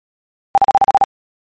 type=tone bursts; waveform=sine; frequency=790 Hz; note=G5; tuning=13 cents sharp; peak=-5 dBFS; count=8; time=0.55-1.039 s; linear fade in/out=0 ms; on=27 ms; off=39 ms; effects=MP3 32 kbps